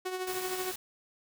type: tone with tremolo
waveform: sawtooth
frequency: 370 Hz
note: F#4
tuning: in tune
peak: -27 dBFS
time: 0.05-0.72 s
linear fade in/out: 10 ms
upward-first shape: triangle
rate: 13 Hz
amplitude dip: 60%
type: noise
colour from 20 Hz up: white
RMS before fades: -40 dBFS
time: 0.27-0.76 s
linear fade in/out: 5 ms
effects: none